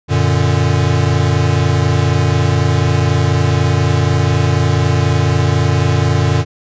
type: chord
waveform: square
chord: Gb augmented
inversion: none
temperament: equal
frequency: 92.5 / 116.54 / 146.83 Hz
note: Gb2 / Bb2 / D3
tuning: 0 / 0 / 0 cents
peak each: -16 dBFS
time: 0.08-6.45 s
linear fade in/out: 50 ms
effects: resampled to 16000 Hz